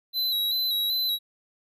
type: tone with vibrato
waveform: square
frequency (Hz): 3951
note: B7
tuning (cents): 0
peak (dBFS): -24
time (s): 0.13-1.19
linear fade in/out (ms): 50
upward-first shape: square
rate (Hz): 2.6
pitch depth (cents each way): 36
effects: none